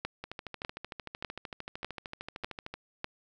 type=two click trains; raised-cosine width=0.3 ms; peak=-23 / -17 dBFS; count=34 / 6; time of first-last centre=0.24-2.74 / 0.05-3.044 s; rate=13.2 / 1.67 Hz; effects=none